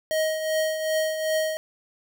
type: tone with tremolo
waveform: square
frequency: 629 Hz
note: D#5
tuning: 19 cents sharp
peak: -21 dBFS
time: 0.11-1.57 s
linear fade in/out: 0 ms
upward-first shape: triangle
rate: 2.6 Hz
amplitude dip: 60%
effects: none